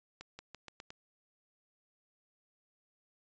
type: accelerating click train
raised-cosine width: 0.2 ms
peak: -29 dBFS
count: 6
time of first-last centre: 0.21-0.904 s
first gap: 180 ms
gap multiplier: 0.87
effects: resampled to 16000 Hz